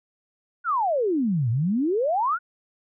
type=exponential two-way sweep; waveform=sine; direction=down then up; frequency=1500 to 109.5 to 1500 Hz; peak=-20 dBFS; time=0.64-2.39 s; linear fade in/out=50 ms; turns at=1.5 s; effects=none